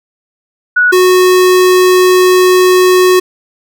sine / square tone pair in turn, 1468 / 367 Hz, F#6 / F#4, -14 / -14 cents, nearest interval 2 octaves, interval 2400 cents, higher first, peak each -5 dBFS, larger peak neither, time 0.76-0.92 / 0.92-3.2 s, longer second, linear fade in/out 10 ms, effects none

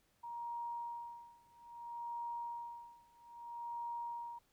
sine tone with tremolo, 943 Hz, A#5, 20 cents sharp, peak -39 dBFS, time 0.23-4.39 s, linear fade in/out 10 ms, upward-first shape sine, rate 0.61 Hz, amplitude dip 95%, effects pink hiss -75 dBFS RMS until 4.52 s

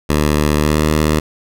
10% pulse tone with pitch glide, 75 to 76.93 Hz, D2 to D#2, +37 to -19 cents, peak -4 dBFS, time 0.09-1.2 s, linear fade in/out 10 ms, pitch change +44 cents, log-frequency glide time 0.62-0.81 s, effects none

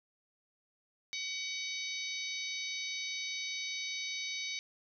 harmonic tone, 755 Hz, F#5, 35 cents sharp, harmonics 3 / 4 / 5 / 6 / 7 / 8, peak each -40 / -49 / -41 / -44 / -50 / -45 dBFS, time 1.13-4.59 s, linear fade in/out 0 ms, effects none

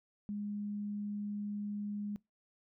sine tone, 206.1 Hz, G#3, 13 cents flat, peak -36 dBFS, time 0.29-2.16 s, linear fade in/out 0 ms, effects noise-tail reverb RT60 0.2 s tail -23 dB re dry

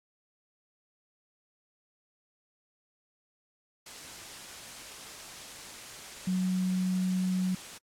sine tone in noise, 185 Hz, F#3, in tune, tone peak -26 dBFS, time 6.27-7.55 s, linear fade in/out 5 ms, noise white, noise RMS -44 dBFS, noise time 3.86-7.78 s, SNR +15 dB, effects low-pass 9000 Hz 12 dB/octave + AAC 64 kbps

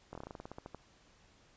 slowing click train, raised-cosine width 1 ms, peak -30 dBFS, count 14, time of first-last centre 0.13-0.747 s, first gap 22 ms, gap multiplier 1.12, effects pink hiss -65 dBFS RMS until 1.56 s + resampled to 16000 Hz

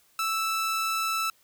sawtooth tone, 1318.5 Hz, E6, in tune, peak -22 dBFS, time 0.19-1.3 s, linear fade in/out 2 ms, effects white hiss -63 dBFS RMS until 1.43 s

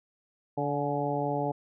harmonic tone with a mistuned harmonic, 144.5 Hz, D3, 28 cents flat, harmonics 1 / 2 / 3 / 4 / 5 / 6, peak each -34 / -34 / -34 / -34 / -34 / -34 dBFS, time 0.57-1.52 s, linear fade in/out 10 ms, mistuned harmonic 6, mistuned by -41 cents, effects none

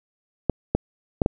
clicks, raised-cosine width 2 ms, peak -5 dBFS, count 4, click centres 0.497 / 0.75 / 1.218 / 1.261 s, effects none

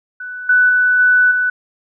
sine tone with level steps, 1491 Hz, F#6, 13 cents sharp, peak -25 / -8 / -10 / -8 / -13 dBFS, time 0.2-1.5 s, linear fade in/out 5 ms, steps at 0.49 / 0.69 / 0.99 / 1.31 s, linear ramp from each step 5 ms, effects none

